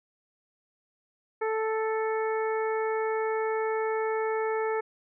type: harmonic tone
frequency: 440 Hz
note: A4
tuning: in tune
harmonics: 1 / 2 / 3 / 4 / 5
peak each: -27 / -33 / -37 / -39 / -41 dBFS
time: 1.41-4.81 s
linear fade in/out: 10 ms
effects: none